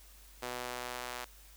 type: tone with high-pass filter sweep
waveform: sawtooth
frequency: 123.47 Hz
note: B2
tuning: in tune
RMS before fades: -41 dBFS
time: 0.42-1.25 s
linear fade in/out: 10 ms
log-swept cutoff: 500 to 860 Hz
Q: 0.81
effects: added 50 Hz sine -56 dBFS peak until 1.56 s + white hiss -59 dBFS RMS until 1.56 s